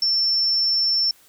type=tone; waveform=sine; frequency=5390 Hz; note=E8; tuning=38 cents sharp; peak=-17 dBFS; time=0.02-1.11 s; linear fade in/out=2 ms; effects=white hiss -54 dBFS RMS until 1.28 s